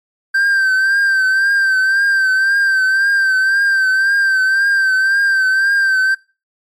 triangle tone with vibrato, 1568 Hz, G6, in tune, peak -9 dBFS, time 0.34-6.15 s, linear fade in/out 10 ms, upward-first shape triangle, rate 1.9 Hz, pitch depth 53 cents each way, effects noise-tail reverb RT60 0.3 s tail -21 dB re dry + MP3 64 kbps

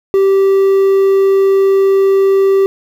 triangle tone, 389.5 Hz, G4, 11 cents flat, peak -5 dBFS, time 0.14-2.66 s, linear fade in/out 0 ms, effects 7-bit

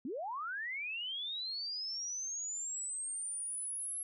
sine linear sweep, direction up, 220 to 11175 Hz, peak -37 dBFS, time 0.05-4.03 s, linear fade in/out 2 ms, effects none

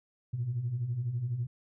sine beating tone pair, 111.4 / 123.4 Hz, A2 / B2, +22 / -1 cents, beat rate 12 Hz, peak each -37 / -30 dBFS, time 0.33-1.47 s, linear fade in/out 10 ms, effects tanh soft clip ceiling -24 dBFS

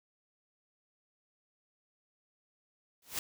white noise with exponential growth, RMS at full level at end -31 dBFS, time 3.02-3.19 s, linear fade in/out 2 ms, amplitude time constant 36 ms, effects none

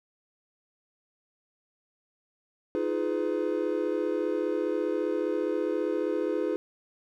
triangle chord, F half-diminished seventh, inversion third, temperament just, 314.3 / 349.2 / 419.1 / 502.9 Hz, Eb4 / F4 / Ab4 / Cb5, +18 / 0 / +16 / +31 cents, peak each -30 / -30 / -29 / -30 dBFS, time 2.75-6.56 s, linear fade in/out 0 ms, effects none

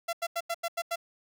sawtooth tone bursts, 678 Hz, E5, 49 cents sharp, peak -25 dBFS, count 7, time 0.08-0.959 s, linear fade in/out 10 ms, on 51 ms, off 87 ms, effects none

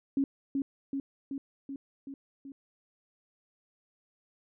sine tone with echo, 274.7 Hz, C#4, 16 cents flat, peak -24 dBFS, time 0.17-0.24 s, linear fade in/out 2 ms, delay 380 ms, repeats 6, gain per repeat -3 dB, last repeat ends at 2.52 s, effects none

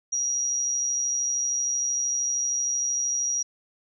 sine tone with amplitude modulation, 5740 Hz, F8, 47 cents sharp, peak -21 dBFS, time 0.12-3.43 s, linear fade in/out 10 ms, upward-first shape sine, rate 133 Hz, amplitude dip 50%, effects none

